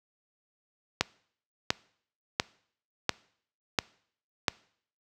click train, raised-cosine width 0.2 ms, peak -5 dBFS, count 6, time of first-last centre 1.01-4.482 s, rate 1.44 Hz, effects noise-tail reverb RT60 0.6 s tail -23 dB re dry + high-pass 60 Hz 12 dB/octave

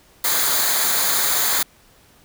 white noise with comb filter, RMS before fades -19 dBFS, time 0.24-1.63 s, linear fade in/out 5 ms, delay 0.36 ms, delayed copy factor -0.65, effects pink hiss -53 dBFS RMS until 2.24 s

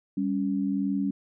sine tone pair together, 197.2 / 278.9 Hz, G3 / C#4, +11 / +11 cents, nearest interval tritone, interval 600 cents, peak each -27 dBFS, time 0.17-1.11 s, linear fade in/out 5 ms, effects none

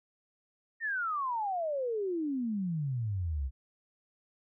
sine exponential sweep, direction down, 1864.7 to 62.4 Hz, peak -30 dBFS, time 0.8-3.51 s, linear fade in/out 50 ms, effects none

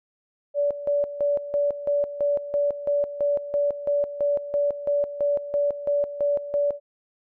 sine tone with tremolo, 576 Hz, D5, 34 cents flat, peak -19 dBFS, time 0.54-6.8 s, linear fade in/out 50 ms, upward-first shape square, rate 3 Hz, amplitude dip 75%, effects none

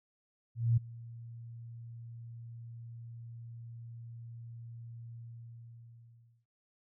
sine tone with ADSR envelope, 116.54 Hz, A#2, in tune, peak -22 dBFS, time 0.55-6.46 s, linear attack 220 ms, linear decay 12 ms, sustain -22 dB, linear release 1300 ms, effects none

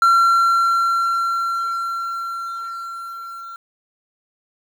triangle tone with level ramp, 1364 Hz, F6, 41 cents flat, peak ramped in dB -8 to -30 dBFS, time 0.02-3.56 s, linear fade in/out 2 ms, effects 8-bit

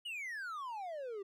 triangle exponential sweep, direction down, 2982 to 380.8 Hz, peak -38 dBFS, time 0.05-1.23 s, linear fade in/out 10 ms, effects none

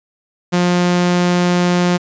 sawtooth tone, 177.2 Hz, F3, 25 cents sharp, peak -8 dBFS, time 0.52-1.98 s, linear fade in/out 20 ms, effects resampled to 16000 Hz

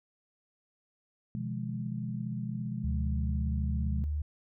sine chord, F half-diminished seventh, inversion second, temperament just, 125.72 / 157.15 / 174.61 / 209.5 Hz, Cb3 / Eb3 / F3 / Ab3, +31 / +18 / 0 / +15 cents, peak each -36 / -42 / -40 / -37 dBFS, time 1.35-4.04 s, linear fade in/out 0 ms
sine tone with pitch glide, 73.42 to 74.7 Hz, D2 to D2, 0 to +30 cents, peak -29 dBFS, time 2.84-4.22 s, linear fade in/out 5 ms, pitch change +30 cents, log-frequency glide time 3.98-4.1 s
effects none

